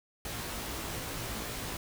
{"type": "noise with comb filter", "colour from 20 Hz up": "pink", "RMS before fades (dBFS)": -38, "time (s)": [0.25, 1.77], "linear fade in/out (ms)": 2, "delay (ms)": 18, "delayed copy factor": 0.85, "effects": []}